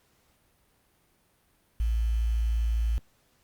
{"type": "tone with quantisation", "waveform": "sine", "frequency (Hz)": 56.3, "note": "A1", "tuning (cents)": 40, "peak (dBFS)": -23, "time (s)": [1.8, 2.98], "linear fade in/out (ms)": 0, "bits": 8, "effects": ["pink hiss -67 dBFS RMS until 3.43 s", "Opus 48 kbps"]}